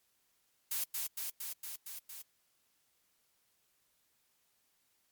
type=noise with echo; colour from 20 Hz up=blue; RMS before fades=-35 dBFS; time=0.71-0.84 s; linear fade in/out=5 ms; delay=230 ms; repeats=6; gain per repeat=-2 dB; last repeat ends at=2.22 s; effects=white hiss -75 dBFS RMS until 5.11 s + MP3 96 kbps